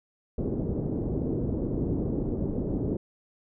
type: low-pass noise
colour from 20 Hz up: white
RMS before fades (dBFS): -29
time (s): 0.38-2.97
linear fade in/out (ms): 5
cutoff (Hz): 390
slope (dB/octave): 24
effects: none